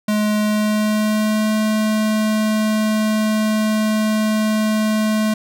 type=tone with pitch glide; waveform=square; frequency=211.4 to 215.7 Hz; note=G#3 to A3; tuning=+31 to -34 cents; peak=-16 dBFS; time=0.08-5.34 s; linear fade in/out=5 ms; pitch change=+35 cents; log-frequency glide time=0.41-1.54 s; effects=none